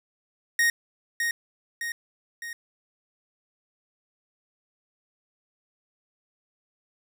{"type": "tone with echo", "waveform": "45% pulse", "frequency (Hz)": 1865, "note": "A#6", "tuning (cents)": 0, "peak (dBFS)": -19, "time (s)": [0.59, 0.7], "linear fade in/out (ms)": 2, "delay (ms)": 610, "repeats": 3, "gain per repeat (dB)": -5, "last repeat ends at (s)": 2.53, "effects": []}